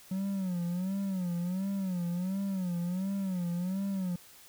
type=tone with vibrato; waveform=triangle; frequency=184.6 Hz; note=F#3; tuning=4 cents flat; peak=-28 dBFS; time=0.11-4.16 s; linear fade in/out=5 ms; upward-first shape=sine; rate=1.4 Hz; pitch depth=120 cents each way; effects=white hiss -55 dBFS RMS until 4.48 s